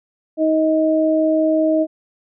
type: tone pair together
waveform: sine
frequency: 315.4 / 630 Hz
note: D#4 / D#5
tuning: +24 / +21 cents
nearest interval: octave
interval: 1197 cents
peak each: -16 dBFS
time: 0.37-1.87 s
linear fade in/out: 50 ms
effects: none